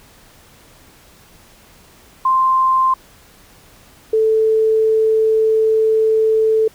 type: tone pair in turn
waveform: sine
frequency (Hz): 1046.5 / 440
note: C6 / A4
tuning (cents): 0 / 0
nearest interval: octave + minor third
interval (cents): 1500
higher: first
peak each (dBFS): -11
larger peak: neither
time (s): 2.25-2.94 / 4.13-6.68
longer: second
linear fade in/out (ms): 5
effects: pink hiss -47 dBFS RMS until 6.74 s